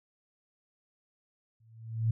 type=tone with exponential growth; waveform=sine; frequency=112.7 Hz; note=A2; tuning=42 cents sharp; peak=-22 dBFS; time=1.6-2.11 s; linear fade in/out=5 ms; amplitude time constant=110 ms; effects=none